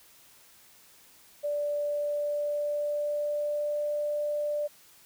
sine tone with pitch glide, 585 to 591.1 Hz, D5 to D5, -7 to +11 cents, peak -27 dBFS, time 1.43-4.68 s, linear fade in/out 20 ms, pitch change +18 cents, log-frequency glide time 1.8-3.88 s, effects white hiss -57 dBFS RMS until 5.05 s

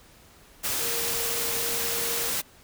sine tone in noise, 466.2 Hz, A#4, in tune, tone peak -36 dBFS, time 0.8-2.3 s, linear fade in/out 20 ms, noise white, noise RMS -28 dBFS, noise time 0.63-2.42 s, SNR -11 dB, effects pink hiss -54 dBFS RMS until 2.63 s

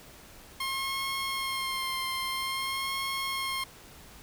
15% pulse tone with vibrato, 1067 Hz, C6, 34 cents sharp, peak -24 dBFS, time 0.6-3.64 s, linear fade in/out 5 ms, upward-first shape sine, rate 0.5 Hz, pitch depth 24 cents each way, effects pink hiss -51 dBFS RMS until 4.22 s

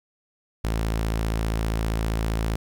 sawtooth tone, 55.1 Hz, A1, 3 cents sharp, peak -19 dBFS, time 0.64-2.56 s, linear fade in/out 5 ms, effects 10-bit

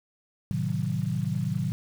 sine chord, A diminished seventh, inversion none, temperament equal with one note detuned, 110 / 130.81 / 155.56 / 185.96 Hz, A2 / C3 / Eb3 / Gb3, 0 / 0 / 0 / +9 cents, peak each -32 / -31 / -30 / -31 dBFS, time 0.51-1.72 s, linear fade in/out 0 ms, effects 8-bit

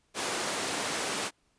pink high-pass noise, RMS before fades -32 dBFS, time 0.14-1.31 s, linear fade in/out 50 ms, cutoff 300 Hz, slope 12 dB/octave, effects pink hiss -71 dBFS RMS until 1.58 s + resampled to 22050 Hz

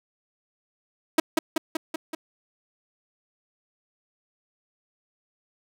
sawtooth tone with echo, 320.1 Hz, D#4, 49 cents sharp, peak -11 dBFS, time 1.18-1.2 s, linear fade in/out 5 ms, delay 190 ms, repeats 5, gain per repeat -3 dB, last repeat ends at 2.15 s, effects none

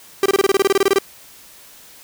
45% pulse tone bursts, 392 Hz, G4, in tune, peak -11 dBFS, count 15, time 0.23-0.986 s, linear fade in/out 2 ms, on 28 ms, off 24 ms, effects white hiss -44 dBFS RMS until 2.03 s

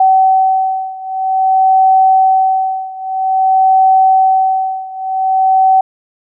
sine beating tone pair, 761 / 761.51 Hz, F#5 / F#5, +48 / +50 cents, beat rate 0.51 Hz, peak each -10 / -12 dBFS, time 0-5.81 s, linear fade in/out 5 ms, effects none

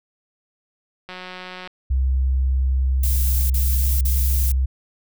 click train, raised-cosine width 0.3 ms, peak -19 dBFS, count 108, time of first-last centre 1.09-1.675 s, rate 183 Hz
sine tone, 65.41 Hz, C2, in tune, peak -16 dBFS, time 1.9-4.66 s, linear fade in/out 10 ms
violet noise bursts, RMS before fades -26 dBFS, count 3, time 3.03-4.52 s, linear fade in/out 5 ms, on 470 ms, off 40 ms
effects none

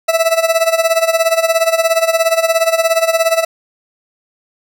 40% pulse tone with tremolo, 658 Hz, E5, 3 cents flat, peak -7 dBFS, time 0.08-3.45 s, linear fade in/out 10 ms, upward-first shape sine, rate 17 Hz, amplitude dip 80%, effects none

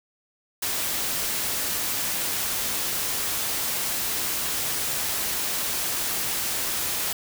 white noise, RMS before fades -27 dBFS, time 0.62-7.13 s, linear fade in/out 5 ms, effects none

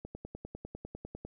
click train, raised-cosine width 2 ms, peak -28 dBFS, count 13, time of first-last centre 0.05-1.25 s, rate 10 Hz, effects none

